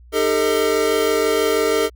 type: tone cluster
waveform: square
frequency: 307.3 / 402.7 / 448.9 / 628 Hz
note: D#4 / G4 / A4 / D#5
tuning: -21 / +47 / +35 / +16 cents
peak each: -27 / -22 / -19 / -25 dBFS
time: 0.12-1.9 s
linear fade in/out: 50 ms
effects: added 60 Hz sine -42 dBFS peak until 1.95 s